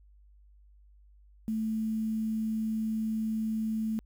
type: tone with quantisation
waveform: sine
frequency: 220 Hz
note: A3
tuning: in tune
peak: -28 dBFS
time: 1.48-3.99 s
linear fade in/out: 0 ms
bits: 9
effects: added 50 Hz sine -55 dBFS peak until 4.05 s